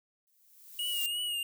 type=noise with exponential growth; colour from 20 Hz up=violet; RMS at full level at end=-33 dBFS; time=0.27-1.06 s; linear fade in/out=0 ms; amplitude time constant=170 ms
type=tone with vibrato; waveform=square; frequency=2874 Hz; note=F7; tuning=49 cents sharp; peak=-32 dBFS; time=0.79-1.43 s; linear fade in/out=2 ms; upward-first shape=triangle; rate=2.9 Hz; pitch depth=54 cents each way
effects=none